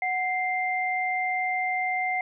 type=tone pair together; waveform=sine; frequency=740.6 / 2093 Hz; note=F#5 / C7; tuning=+1 / 0 cents; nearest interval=octave + tritone; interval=1799 cents; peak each=-27 dBFS; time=0.02-2.21 s; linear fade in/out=2 ms; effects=none